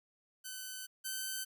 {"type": "tone pair in turn", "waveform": "5% pulse", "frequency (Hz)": [1519, 1534.9], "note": ["F#6", "G6"], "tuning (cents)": [45, -37], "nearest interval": "unison", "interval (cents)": 18, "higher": "second", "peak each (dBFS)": [-31, -26], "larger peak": "second", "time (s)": [[0.44, 0.87], [1.04, 1.45]], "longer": "first", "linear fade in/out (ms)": 20, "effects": []}